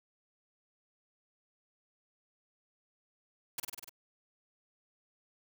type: noise with echo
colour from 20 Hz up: white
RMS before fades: -36 dBFS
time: 3.58-3.6 s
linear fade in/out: 5 ms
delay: 49 ms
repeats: 6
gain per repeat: -2 dB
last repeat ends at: 3.894 s
effects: none